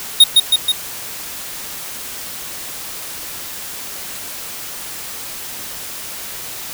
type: tone with echo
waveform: square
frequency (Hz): 3729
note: A#7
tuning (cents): 0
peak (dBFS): -3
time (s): 0.2-0.24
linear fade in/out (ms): 5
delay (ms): 160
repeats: 3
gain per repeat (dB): -3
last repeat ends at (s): 0.72
effects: white hiss -29 dBFS RMS until 6.73 s

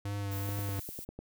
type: tone with vibrato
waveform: square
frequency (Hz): 100.1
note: G2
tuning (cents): +37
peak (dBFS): -34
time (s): 0.05-0.8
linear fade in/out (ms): 5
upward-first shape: sine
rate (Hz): 2.4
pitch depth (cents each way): 26
type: noise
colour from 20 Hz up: violet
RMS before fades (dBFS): -44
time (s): 0.31-1.05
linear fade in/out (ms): 10
type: click train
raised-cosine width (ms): 2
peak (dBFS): -29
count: 8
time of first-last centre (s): 0.49-1.19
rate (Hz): 10
effects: none

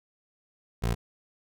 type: tone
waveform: 20% pulse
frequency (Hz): 58.27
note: A#1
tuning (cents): 0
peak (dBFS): -20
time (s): 0.82-0.95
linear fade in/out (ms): 20
effects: none

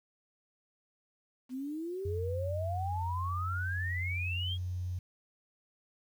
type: exponential sweep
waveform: sine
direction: up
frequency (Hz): 247.4 to 3326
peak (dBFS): -35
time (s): 1.49-4.58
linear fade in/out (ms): 50
type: tone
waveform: sine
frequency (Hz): 90.1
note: F#2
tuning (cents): -45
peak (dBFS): -33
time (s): 2.05-4.99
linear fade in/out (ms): 5
effects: 10-bit

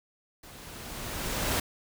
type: noise with level ramp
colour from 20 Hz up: pink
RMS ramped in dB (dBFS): -49 to -27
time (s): 0.43-1.6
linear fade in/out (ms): 5
effects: none

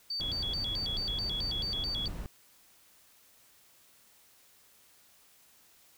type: tone with vibrato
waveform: sine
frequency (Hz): 3928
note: B7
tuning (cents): -10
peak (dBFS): -32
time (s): 0.1-2.08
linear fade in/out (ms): 5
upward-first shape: square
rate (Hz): 4.6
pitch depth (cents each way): 270
type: noise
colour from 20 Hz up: brown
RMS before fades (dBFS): -39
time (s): 0.2-2.26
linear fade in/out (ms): 0
effects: white hiss -62 dBFS RMS until 5.97 s

